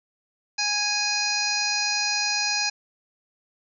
harmonic tone, 829 Hz, G#5, 3 cents flat, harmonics 1 / 2 / 3 / 5 / 6 / 7 / 8, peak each -32 / -32 / -28 / -29 / -28 / -32 / -33 dBFS, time 0.58-2.7 s, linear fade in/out 10 ms, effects none

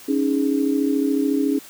sine chord, C# suspended second, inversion none, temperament equal, 277.2 / 311.1 / 415.3 Hz, C#4 / D#4 / G#4, 0 / 0 / 0 cents, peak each -19 / -23 / -25 dBFS, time 0.08-1.59 s, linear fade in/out 10 ms, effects white hiss -43 dBFS RMS until 1.69 s + high-pass 100 Hz 12 dB/octave

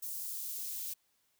blue noise with high-pass filter sweep, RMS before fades -40 dBFS, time 0.02-0.94 s, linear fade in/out 10 ms, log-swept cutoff 6500 to 3100 Hz, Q 0.71, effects white hiss -75 dBFS RMS until 1.39 s

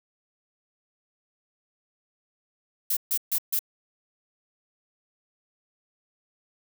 violet noise bursts, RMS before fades -25 dBFS, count 4, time 2.9-3.592 s, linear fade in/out 5 ms, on 68 ms, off 140 ms, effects none

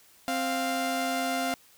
sawtooth tone pair together, 262.7 / 698.5 Hz, C4 / F5, +7 / 0 cents, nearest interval octave + perfect fourth, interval 1693 cents, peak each -27 / -25 dBFS, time 0.28-1.54 s, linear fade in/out 0 ms, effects white hiss -58 dBFS RMS until 1.77 s

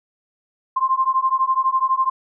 sine beating tone pair, 1046.5 / 1058.5 Hz, C6 / C6, 0 / +20 cents, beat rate 12 Hz, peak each -19 dBFS, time 0.76-2.1 s, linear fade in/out 10 ms, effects none

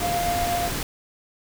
triangle tone with tremolo, 698.5 Hz, F5, in tune, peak -20 dBFS, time 0-0.7 s, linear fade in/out 50 ms, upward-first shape sine, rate 7.8 Hz, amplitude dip 25%
pink noise, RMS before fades -28 dBFS, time 0-0.83 s, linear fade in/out 2 ms
effects none

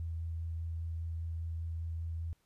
sine tone with vibrato, 82.41 Hz, E2, in tune, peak -35 dBFS, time 0-2.33 s, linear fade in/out 0 ms, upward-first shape sine, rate 5 Hz, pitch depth 11 cents each way, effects pink hiss -75 dBFS RMS until 2.45 s + resampled to 32000 Hz

